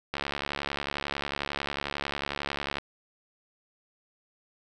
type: click train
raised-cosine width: 0.3 ms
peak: -14 dBFS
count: 189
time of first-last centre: 0.14-2.784 s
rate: 71.1 Hz
effects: none